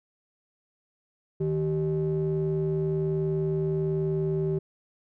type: ring-modulated tone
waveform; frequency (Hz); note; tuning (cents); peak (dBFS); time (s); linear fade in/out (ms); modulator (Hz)
triangle; 115.2; A#2; -20; -19; 1.4-4.59; 10; 271
effects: none